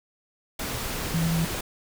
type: tone in noise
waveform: sine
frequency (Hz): 164.81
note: E3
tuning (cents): 0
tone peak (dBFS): -22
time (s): 1.14-1.45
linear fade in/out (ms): 5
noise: pink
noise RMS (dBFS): -31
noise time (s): 0.59-1.61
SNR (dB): +6
effects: none